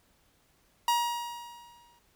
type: tone with exponential decay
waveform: 45% pulse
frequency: 950 Hz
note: A#5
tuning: 33 cents sharp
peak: -22 dBFS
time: 0.88-1.99 s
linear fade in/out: 2 ms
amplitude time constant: 240 ms
effects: pink hiss -67 dBFS RMS until 2.15 s